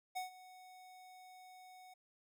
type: tone with ADSR envelope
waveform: square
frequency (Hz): 740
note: F#5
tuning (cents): 0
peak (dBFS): -38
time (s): 0.15-1.94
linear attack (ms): 19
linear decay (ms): 130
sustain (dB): -18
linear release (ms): 8
effects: none